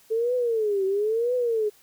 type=tone with vibrato; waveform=sine; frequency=437.5 Hz; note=A4; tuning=10 cents flat; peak=-21 dBFS; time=0.1-1.7 s; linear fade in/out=20 ms; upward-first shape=triangle; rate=1 Hz; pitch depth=250 cents each way; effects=white hiss -57 dBFS RMS until 1.82 s